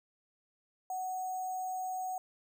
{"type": "tone with sample-and-hold", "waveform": "sine", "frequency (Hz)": 744, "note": "F#5", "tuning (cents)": 9, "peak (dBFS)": -34, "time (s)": [0.9, 2.18], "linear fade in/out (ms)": 2, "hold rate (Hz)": 7350, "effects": []}